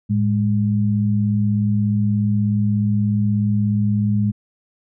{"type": "tone pair together", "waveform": "sine", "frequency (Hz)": [108.91, 205.6], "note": ["A2", "G#3"], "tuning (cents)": [-17, -17], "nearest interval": "major seventh", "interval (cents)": 1100, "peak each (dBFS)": -18, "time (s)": [0.09, 4.32], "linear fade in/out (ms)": 20, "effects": []}